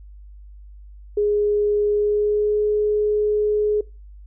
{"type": "tone with pitch glide", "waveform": "sine", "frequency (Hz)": [415.3, 420.6], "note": ["G#4", "G#4"], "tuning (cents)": [0, 22], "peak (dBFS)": -16, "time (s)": [1.17, 3.81], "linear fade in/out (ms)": 5, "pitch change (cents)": 22, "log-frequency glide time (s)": [1.91, 2.62], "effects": ["noise-tail reverb RT60 0.3 s tail -23 dB re dry", "added 50 Hz sine -39 dBFS peak until 4.26 s"]}